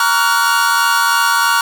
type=chord; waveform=45% pulse; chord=Gb major seventh; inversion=first; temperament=equal with one note detuned; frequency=932.3 / 1132 / 1396.9 / 1480 Hz; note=Bb5 / Db6 / F6 / Gb6; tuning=0 / +36 / 0 / 0 cents; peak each=-17 dBFS; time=0-1.61 s; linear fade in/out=2 ms; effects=none